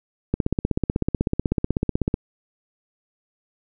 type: click train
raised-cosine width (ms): 3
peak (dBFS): -7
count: 30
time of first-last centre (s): 0.34-2.141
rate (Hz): 16.1
effects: none